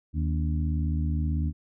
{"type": "harmonic tone with a mistuned harmonic", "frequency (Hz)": 78.3, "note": "D#2", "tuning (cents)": 11, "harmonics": [1, 2, 3, 4], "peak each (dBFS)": [-25, -31, -35, -37], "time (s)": [0.13, 1.53], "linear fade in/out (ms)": 50, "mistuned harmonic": 4, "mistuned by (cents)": -130, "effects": []}